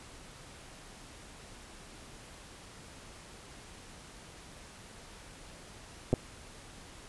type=clicks; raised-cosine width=2 ms; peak=-13 dBFS; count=2; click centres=6.13 / 6.138 s; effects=pink hiss -51 dBFS RMS until 7.08 s + resampled to 24000 Hz